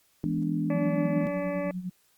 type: chord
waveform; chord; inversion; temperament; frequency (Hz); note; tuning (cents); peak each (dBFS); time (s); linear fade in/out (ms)
sine; E dominant seventh; none; equal; 164.81 / 207.7 / 246.9 / 293.7; E3 / G#3 / B3 / D4; 0 / 0 / 0 / 0; -29 / -33 / -33 / -30; 0.24-1.27; 0
type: harmonic tone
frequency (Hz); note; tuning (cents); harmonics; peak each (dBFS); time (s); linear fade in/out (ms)
287.6; D4; -36; 1 / 2 / 3 / 4 / 6 / 7 / 8 / 9; -34 / -30 / -44 / -42 / -46 / -44 / -47 / -51; 0.7-1.71; 2
type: tone with tremolo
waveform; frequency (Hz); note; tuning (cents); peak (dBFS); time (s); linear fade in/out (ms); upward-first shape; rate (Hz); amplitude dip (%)
sine; 181.9; F#3; -29; -29; 0.74-1.9; 10; sine; 9.9; 70
effects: white hiss -66 dBFS RMS until 2.17 s + Opus 48 kbps